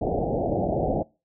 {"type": "low-pass noise", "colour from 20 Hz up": "white", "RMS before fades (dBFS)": -25, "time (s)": [0.01, 1.03], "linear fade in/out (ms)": 10, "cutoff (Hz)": 780, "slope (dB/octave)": 96, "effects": ["noise-tail reverb RT60 0.3 s tail -24 dB re dry"]}